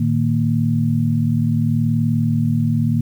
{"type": "tone cluster", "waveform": "sine", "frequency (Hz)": [111.7, 152.4, 231.2], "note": ["A2", "D#3", "A#3"], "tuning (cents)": [27, -36, -14], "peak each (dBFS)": -19, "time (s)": [0, 3.01], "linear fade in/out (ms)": 5, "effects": ["8-bit"]}